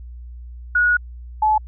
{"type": "tone pair in turn", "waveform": "sine", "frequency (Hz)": [1455, 860.2], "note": ["F#6", "A5"], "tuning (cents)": [-29, -39], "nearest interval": "major sixth", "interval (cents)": 910, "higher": "first", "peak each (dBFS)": -13, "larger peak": "neither", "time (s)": [[0.75, 0.97], [1.42, 1.58]], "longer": "first", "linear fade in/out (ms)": 5, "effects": ["added 60 Hz sine -33 dBFS peak until 1.67 s"]}